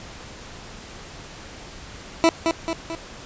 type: tone with echo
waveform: 20% pulse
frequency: 329.6 Hz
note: E4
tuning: in tune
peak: -8 dBFS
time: 2.24-2.29 s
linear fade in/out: 0 ms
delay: 220 ms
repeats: 3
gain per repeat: -5 dB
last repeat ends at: 2.95 s
effects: pink hiss -40 dBFS RMS until 3.25 s + resampled to 16000 Hz